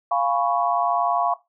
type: chord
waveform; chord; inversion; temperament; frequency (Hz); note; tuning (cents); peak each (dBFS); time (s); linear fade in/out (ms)
sine; C# dominant seventh; first; equal; 698.5 / 830.6 / 987.8 / 1108.7; E#5 / G#5 / B5 / C#6; 0 / 0 / 0 / 0; -22 / -27 / -26 / -24; 0.11-1.34; 5
effects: noise-tail reverb RT60 0.2 s tail -17 dB re dry